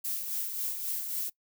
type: noise with tremolo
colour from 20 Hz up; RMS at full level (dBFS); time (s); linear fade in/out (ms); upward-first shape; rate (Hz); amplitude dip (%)
violet; -32; 0.04-1.3; 10; sine; 3.7; 45
effects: noise-tail reverb RT60 0.1 s tail -21 dB re dry

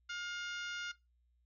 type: harmonic tone with a mistuned harmonic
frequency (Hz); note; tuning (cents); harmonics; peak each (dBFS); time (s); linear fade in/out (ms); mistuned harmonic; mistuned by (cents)
710; F5; +28; 2 / 3 / 4 / 5 / 6 / 7 / 8 / 9; -41 / -49 / -48 / -50 / -55 / -56 / -57 / -57; 0.09-0.92; 10; 9; +40
effects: noise-tail reverb RT60 0.2 s tail -18 dB re dry + added 60 Hz sine -70 dBFS peak until 1.45 s

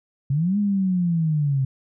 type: linear two-way sweep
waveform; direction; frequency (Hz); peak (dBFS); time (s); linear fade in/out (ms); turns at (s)
sine; up then down; 130.81 to 208.5 to 130.81; -18; 0.3-1.65; 5; 0.58
effects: none

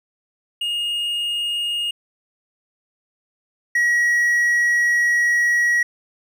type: tone pair in turn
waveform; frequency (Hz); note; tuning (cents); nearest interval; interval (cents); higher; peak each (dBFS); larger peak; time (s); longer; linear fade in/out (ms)
triangle; 2851 / 1912.4; F7 / A#6; +35 / +44; perfect fifth; 691; first; -19 / -13; second; 0.61-1.91 / 3.75-5.83; second; 5
effects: none

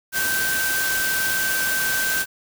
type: tone in noise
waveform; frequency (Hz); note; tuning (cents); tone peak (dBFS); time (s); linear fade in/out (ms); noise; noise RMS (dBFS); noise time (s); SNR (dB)
sine; 1551; G6; -19; -22; 0.12-2.26; 50; white; -25; 0.12-2.26; 0
effects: none

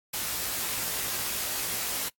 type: noise with comb filter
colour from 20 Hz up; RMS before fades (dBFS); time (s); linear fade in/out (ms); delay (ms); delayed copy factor
white; -31; 0.13-2.09; 10; 18; +1
effects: noise-tail reverb RT60 0.1 s tail -20 dB re dry + AAC 64 kbps

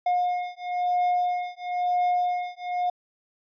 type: beating tone pair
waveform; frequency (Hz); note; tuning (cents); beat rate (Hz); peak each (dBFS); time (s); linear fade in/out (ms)
triangle; 716 / 717; F5 / F5; +43 / +45; 1; -24; 0.06-2.9; 5
effects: resampled to 11025 Hz

